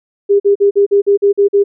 sine tone bursts, 402.5 Hz, G4, 46 cents sharp, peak -6 dBFS, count 9, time 0.29-1.64 s, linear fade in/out 20 ms, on 110 ms, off 45 ms, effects none

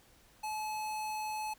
square tone, 859 Hz, A5, 42 cents flat, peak -36 dBFS, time 0.43-1.54 s, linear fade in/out 10 ms, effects pink hiss -63 dBFS RMS until 1.58 s

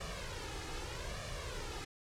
pink noise with flanger, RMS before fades -42 dBFS, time 0-1.85 s, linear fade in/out 10 ms, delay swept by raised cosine 1.7 to 2.4 ms, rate 0.8 Hz, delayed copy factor +0.7, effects low-pass 7000 Hz 12 dB/octave

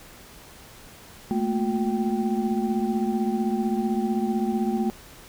sine tone cluster, 216.2 / 231.9 / 359.7 / 778 Hz, A3 / A#3 / F#4 / G5, -30 / -9 / -49 / -13 cents, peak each -25 / -27 / -29 / -32 dBFS, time 1.31-4.9 s, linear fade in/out 0 ms, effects pink hiss -47 dBFS RMS until 5.28 s

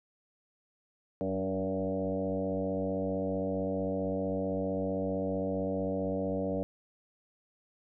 sine tone with frequency modulation, 380 Hz, F#4, 46 cents sharp, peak -29 dBFS, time 1.21-6.63 s, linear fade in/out 0 ms, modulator 95.5 Hz, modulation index 2.7, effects none

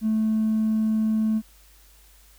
sine tone with hard clipping, 218.6 Hz, A3, 11 cents flat, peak -20 dBFS, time 0.01-1.42 s, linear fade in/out 50 ms, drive 1 dB, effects added 50 Hz sine -53 dBFS peak until 2.38 s + white hiss -56 dBFS RMS until 2.38 s

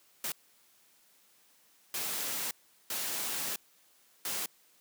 white noise bursts at uneven times, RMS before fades -35 dBFS, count 4, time 0.24-0.32 / 1.94-2.51 / 2.9-3.56 / 4.25-4.46 s, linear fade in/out 2 ms, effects white hiss -65 dBFS RMS until 4.8 s + high-pass 150 Hz 12 dB/octave

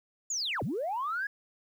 sine linear two-way sweep, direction down then up, 7150 to 92.5 to 1693 Hz, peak -29 dBFS, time 0.3-1.27 s, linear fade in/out 5 ms, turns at 0.63 s, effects tanh soft clip ceiling -25 dBFS + 10-bit

